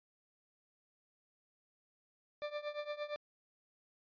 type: tone with tremolo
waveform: 40% pulse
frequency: 592 Hz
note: D5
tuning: 14 cents sharp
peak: -35 dBFS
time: 2.42-3.16 s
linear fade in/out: 0 ms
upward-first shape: triangle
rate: 8.7 Hz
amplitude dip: 90%
effects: resampled to 11025 Hz